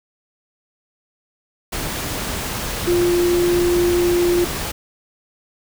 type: tone in noise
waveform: sine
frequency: 350 Hz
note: F4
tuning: 4 cents sharp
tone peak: -14 dBFS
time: 2.87-4.45 s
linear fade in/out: 10 ms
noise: pink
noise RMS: -25 dBFS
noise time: 1.72-4.72 s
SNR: +8 dB
effects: none